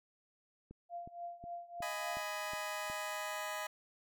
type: click train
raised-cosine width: 3 ms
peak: -38 dBFS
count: 7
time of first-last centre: 0.71-2.9 s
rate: 2.74 Hz
type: tone with tremolo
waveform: sine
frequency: 693 Hz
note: F5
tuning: 14 cents flat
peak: -39 dBFS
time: 0.89-2.24 s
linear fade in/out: 50 ms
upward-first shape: triangle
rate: 3.5 Hz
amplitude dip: 90%
type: chord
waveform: 20% pulse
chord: G# minor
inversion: second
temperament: just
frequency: 623 / 830.6 / 996.7 Hz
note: D#5 / G#5 / B5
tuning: +2 / 0 / +16 cents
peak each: -37 / -39 / -39 dBFS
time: 1.82-3.67 s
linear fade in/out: 5 ms
effects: none